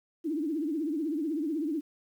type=tone with vibrato; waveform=sine; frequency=308.2 Hz; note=D#4; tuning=16 cents flat; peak=-28 dBFS; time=0.24-1.81 s; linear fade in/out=20 ms; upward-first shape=triangle; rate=16 Hz; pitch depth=190 cents each way; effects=10-bit